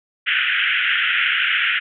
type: band-pass noise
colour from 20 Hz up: pink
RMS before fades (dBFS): -19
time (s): 0.26-1.8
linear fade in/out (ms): 20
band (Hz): 1400 to 3200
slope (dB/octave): 96
effects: none